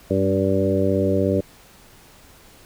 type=harmonic tone with a mistuned harmonic; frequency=96.7 Hz; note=G2; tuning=23 cents flat; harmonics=1 / 2 / 3 / 4 / 5 / 6; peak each=-24 / -24 / -24 / -24 / -24 / -24 dBFS; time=0.1-1.41 s; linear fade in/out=10 ms; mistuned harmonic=2; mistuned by=+23 cents; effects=pink hiss -49 dBFS RMS until 2.65 s